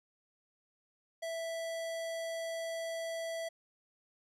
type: tone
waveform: square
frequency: 659.3 Hz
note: E5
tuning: in tune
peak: -37 dBFS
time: 1.22-3.49 s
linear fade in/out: 10 ms
effects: low-pass 12000 Hz 12 dB/octave